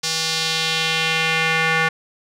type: tone with band-pass filter sweep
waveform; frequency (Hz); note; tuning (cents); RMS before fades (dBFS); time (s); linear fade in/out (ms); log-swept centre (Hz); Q
square; 161.5; E3; -35; -20; 0.03-1.89; 10; 5200 to 1800; 1.8
effects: none